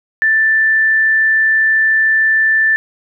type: tone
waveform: sine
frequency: 1767 Hz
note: A6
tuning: 7 cents sharp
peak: -9 dBFS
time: 0.22-2.76 s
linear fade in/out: 0 ms
effects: none